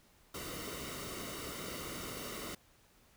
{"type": "noise with comb filter", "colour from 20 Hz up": "pink", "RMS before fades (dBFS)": -43, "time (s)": [0.34, 2.55], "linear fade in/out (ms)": 5, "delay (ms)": 1.2, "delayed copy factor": -0.65, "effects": ["pink hiss -66 dBFS RMS until 3.16 s"]}